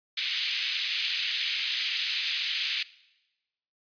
white band-pass noise, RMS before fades -30 dBFS, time 0.17-2.83 s, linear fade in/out 5 ms, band 2300 to 4100 Hz, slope 24 dB/octave, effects noise-tail reverb RT60 1.0 s tail -20 dB re dry + resampled to 11025 Hz

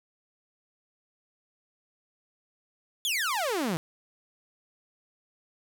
sawtooth exponential sweep, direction down, 3552 to 150.4 Hz, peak -23 dBFS, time 3.05-3.77 s, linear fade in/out 0 ms, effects none

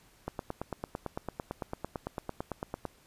click train, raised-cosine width 1 ms, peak -20 dBFS, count 24, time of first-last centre 0.28-2.853 s, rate 8.94 Hz, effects pink hiss -62 dBFS RMS until 3.06 s + resampled to 32000 Hz

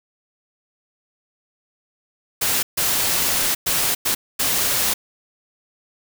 white noise bursts at uneven times, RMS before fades -20 dBFS, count 5, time 2.41-2.63 / 2.77-3.55 / 3.66-3.95 / 4.05-4.15 / 4.39-4.94 s, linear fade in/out 10 ms, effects none

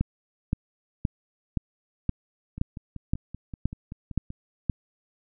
two click trains, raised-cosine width 5 ms, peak -11 / -24 dBFS, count 10 / 10, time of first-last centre 0.01-4.697 / 2.58-4.304 s, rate 1.92 / 5.22 Hz, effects none

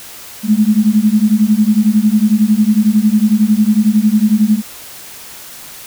sine beating tone pair, 207.7 / 218.7 Hz, G#3 / A3, 0 / -10 cents, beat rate 11 Hz, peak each -11 dBFS, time 0.43-4.62 s, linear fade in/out 50 ms, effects white hiss -33 dBFS RMS until 5.86 s

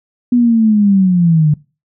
sine linear sweep, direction down, 246.9 to 146.83 Hz, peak -7 dBFS, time 0.32-1.54 s, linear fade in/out 5 ms, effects noise-tail reverb RT60 0.3 s tail -22 dB re dry

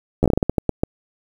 slowing click train, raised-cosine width 2 ms, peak -3 dBFS, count 12, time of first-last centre 0.23-0.835 s, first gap 12 ms, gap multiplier 1.28, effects 7-bit

